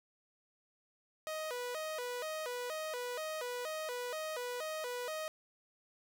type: tone with vibrato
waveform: sawtooth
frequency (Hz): 554.4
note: C#5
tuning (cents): 0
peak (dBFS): -34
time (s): 1.27-5.28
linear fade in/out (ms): 0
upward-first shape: square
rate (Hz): 2.1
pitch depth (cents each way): 210
effects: 12-bit